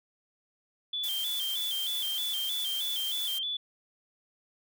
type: tone with vibrato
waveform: sine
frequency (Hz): 3307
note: G#7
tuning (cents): -8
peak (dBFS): -30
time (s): 0.93-3.57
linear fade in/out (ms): 5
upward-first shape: square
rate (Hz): 3.2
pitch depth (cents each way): 78
type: noise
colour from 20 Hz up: blue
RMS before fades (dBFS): -38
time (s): 1.03-3.39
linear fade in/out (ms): 10
effects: none